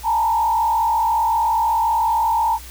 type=tone with frequency modulation; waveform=sine; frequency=902 Hz; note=A5; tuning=43 cents sharp; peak=-15 dBFS; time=0.03-2.59 s; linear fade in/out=50 ms; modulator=45.5 Hz; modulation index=1.1; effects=added 60 Hz sine -37 dBFS peak until 2.7 s + white hiss -40 dBFS RMS until 2.7 s